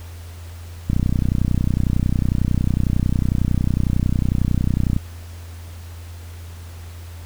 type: click train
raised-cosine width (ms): 5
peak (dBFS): -6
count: 127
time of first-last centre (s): 0.9-4.965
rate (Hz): 31
effects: added 85 Hz sine -33 dBFS peak until 7.25 s + pink hiss -45 dBFS RMS until 7.25 s